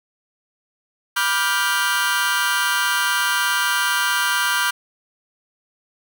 sawtooth chord, G dominant seventh, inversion first, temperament just, 980 / 1176 / 1411.2 / 1568 Hz, B5 / D6 / F6 / G6, -14 / +2 / +18 / 0 cents, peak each -21 / -22 / -19 / -18 dBFS, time 1.16-4.71 s, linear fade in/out 10 ms, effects none

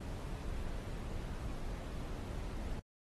brown noise, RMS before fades -41 dBFS, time 0-2.8 s, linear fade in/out 10 ms, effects AAC 32 kbps

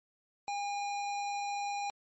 square tone, 811 Hz, G#5, 41 cents flat, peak -34 dBFS, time 0.48-1.9 s, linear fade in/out 0 ms, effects MP3 32 kbps

